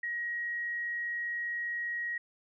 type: tone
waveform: sine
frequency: 1895 Hz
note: A#6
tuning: 28 cents sharp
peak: -32 dBFS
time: 0.03-2.18 s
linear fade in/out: 5 ms
effects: none